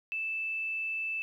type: tone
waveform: sine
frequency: 2637 Hz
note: E7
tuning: in tune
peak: -31 dBFS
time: 0.12-1.22 s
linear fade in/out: 0 ms
effects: 11-bit